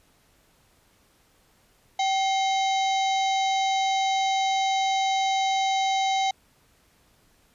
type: harmonic tone with a mistuned harmonic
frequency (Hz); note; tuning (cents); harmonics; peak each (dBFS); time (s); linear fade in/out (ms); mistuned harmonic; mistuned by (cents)
771; G5; -29; 1 / 3 / 4 / 5 / 6 / 7 / 8 / 9; -22 / -32 / -36 / -32 / -44 / -46 / -38 / -44; 1.99-6.31; 5; 3; -140
effects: pink hiss -62 dBFS RMS until 7.54 s + resampled to 32000 Hz